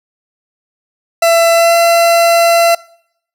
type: tone with pitch glide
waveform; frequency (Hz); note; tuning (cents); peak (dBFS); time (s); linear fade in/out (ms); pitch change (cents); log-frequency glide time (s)
40% pulse; 670 to 677.4; E5 to E5; +28 to +47; -6; 1.22-2.75; 5; +19; 1.53-1.74
effects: noise-tail reverb RT60 0.7 s tail -23 dB re dry